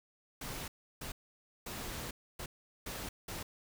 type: noise bursts at uneven times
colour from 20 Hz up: pink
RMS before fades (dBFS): -42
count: 6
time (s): 0.41-0.68 / 1.01-1.12 / 1.66-2.11 / 2.39-2.46 / 2.86-3.09 / 3.28-3.43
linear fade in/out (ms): 5
effects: none